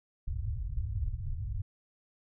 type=low-pass noise; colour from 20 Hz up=white; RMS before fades=-34 dBFS; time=0.27-1.62 s; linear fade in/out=10 ms; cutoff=110 Hz; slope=48 dB/octave; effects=none